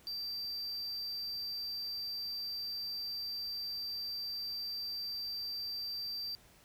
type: tone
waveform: triangle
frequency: 4680 Hz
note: D8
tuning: 7 cents flat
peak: -36 dBFS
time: 0.07-6.35 s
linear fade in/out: 0 ms
effects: pink hiss -62 dBFS RMS until 6.64 s